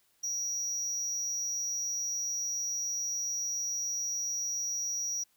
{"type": "tone with amplitude modulation", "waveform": "triangle", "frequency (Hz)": 5750, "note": "F8", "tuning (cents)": 50, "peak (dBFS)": -27, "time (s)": [0.23, 5.24], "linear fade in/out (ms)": 10, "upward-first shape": "sine", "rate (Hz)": 273, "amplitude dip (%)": 65, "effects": ["white hiss -70 dBFS RMS until 5.36 s"]}